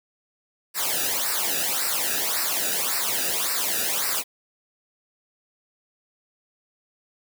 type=noise with flanger; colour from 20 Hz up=white; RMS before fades=-25 dBFS; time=0.74-4.24 s; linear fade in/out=50 ms; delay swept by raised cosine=0.3 to 0.95 ms; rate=1.8 Hz; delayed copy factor=-0.85; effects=none